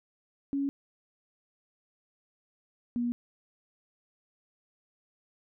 sine tone pair in turn, 278.5 / 240.1 Hz, C#4 / B3, +8 / -49 cents, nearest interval minor third, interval 257 cents, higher first, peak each -27 dBFS, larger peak neither, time 0.53-0.69 / 2.96-3.12 s, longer neither, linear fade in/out 0 ms, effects none

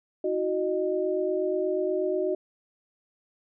sine tone cluster, 322.5 / 370.8 / 613 Hz, E4 / F#4 / D#5, -38 / +4 / -26 cents, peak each -33 / -26 / -29 dBFS, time 0.24-2.35 s, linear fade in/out 5 ms, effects none

